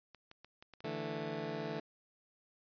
clicks, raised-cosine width 0.2 ms, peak -35 dBFS, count 6, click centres 0.147 / 0.314 / 0.446 / 0.625 / 0.737 / 0.805 s
15% pulse chord, D suspended second, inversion none, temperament just, 146.83 / 165.19 / 220.2 Hz, D3 / E3 / A3, 0 / +4 / +2 cents, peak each -37 dBFS, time 0.84-1.8 s, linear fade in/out 5 ms
effects resampled to 11025 Hz

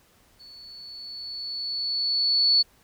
sine tone with level ramp, 4435 Hz, C#8, in tune, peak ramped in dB -45 to -15 dBFS, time 0.39-2.63 s, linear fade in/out 20 ms, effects pink hiss -60 dBFS RMS until 2.83 s

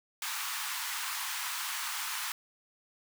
pink high-pass noise, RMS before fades -36 dBFS, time 0.22-2.32 s, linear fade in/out 2 ms, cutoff 910 Hz, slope 48 dB/octave, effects none

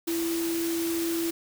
sine tone in noise, 334 Hz, E4, 23 cents sharp, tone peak -26 dBFS, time 0.07-1.31 s, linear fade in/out 10 ms, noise white, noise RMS -35 dBFS, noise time 0.07-1.31 s, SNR +6 dB, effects none

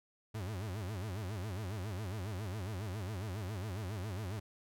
40% pulse tone with vibrato, 99.3 Hz, G2, 23 cents sharp, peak -37 dBFS, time 0.34-4.4 s, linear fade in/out 10 ms, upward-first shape sine, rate 7.3 Hz, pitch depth 210 cents each way, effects none

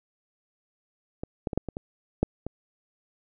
clicks, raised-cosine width 2 ms, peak -19 / -14 / -18 / -10 / -19 / -20 / -8 / -19 dBFS, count 8, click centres 1.235 / 1.472 / 1.532 / 1.576 / 1.687 / 1.769 / 2.23 / 2.466 s, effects none

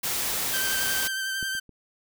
white noise, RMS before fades -28 dBFS, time 0.03-1.08 s, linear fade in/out 10 ms
sawtooth tone with vibrato, 1558 Hz, G6, 11 cents flat, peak -24 dBFS, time 0.53-1.6 s, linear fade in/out 10 ms, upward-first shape sine, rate 11 Hz, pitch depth 21 cents each way
clicks, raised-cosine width 3 ms, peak -26 / -36 / -36 dBFS, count 3, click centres 1.428 / 1.551 / 1.693 s
effects none

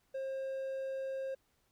triangle tone, 534 Hz, C5, 35 cents sharp, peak -34 dBFS, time 0.14-1.35 s, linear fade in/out 10 ms, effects pink hiss -75 dBFS RMS until 1.71 s

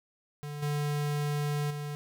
square tone with level steps, 146.83 Hz, D3, in tune, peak -37 / -29 / -35 dBFS, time 0.43-1.95 s, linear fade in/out 0 ms, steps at 0.62 / 1.7 s, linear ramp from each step 10 ms, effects none

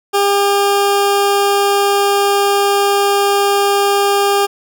20% pulse tone, 401.9 Hz, G4, 43 cents sharp, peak -6 dBFS, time 0.13-4.47 s, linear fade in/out 20 ms, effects none

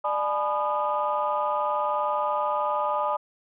sine tone cluster, 595 / 849 / 992 / 1225 Hz, D5 / G#5 / B5 / D#6, +22 / +38 / +7 / -27 cents, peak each -28 dBFS, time 0.04-3.17 s, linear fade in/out 10 ms, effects tanh soft clip ceiling -15 dBFS

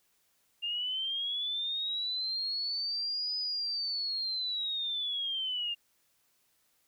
sine linear two-way sweep, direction up then down, 2795 to 5000 to 2795 Hz, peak -31 dBFS, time 0.62-5.75 s, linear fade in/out 20 ms, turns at 3.37 s, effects white hiss -72 dBFS RMS until 6.87 s

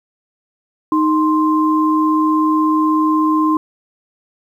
sine tone pair together, 311.1 / 1047.3 Hz, D#4 / C6, 0 / +1 cents, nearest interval octave + major sixth, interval 2101 cents, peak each -13 / -16 dBFS, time 0.92-3.57 s, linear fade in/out 2 ms, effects 8-bit

